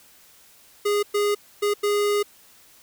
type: tone bursts at uneven times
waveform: square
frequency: 411.8 Hz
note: G#4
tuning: 15 cents flat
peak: -20 dBFS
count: 4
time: 0.85-1.03 / 1.14-1.35 / 1.62-1.74 / 1.83-2.23 s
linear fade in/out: 10 ms
effects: white hiss -53 dBFS RMS until 2.82 s